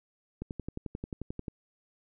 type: click train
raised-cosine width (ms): 3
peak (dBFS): -23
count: 13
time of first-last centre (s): 0.42-1.482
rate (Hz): 11.3
effects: none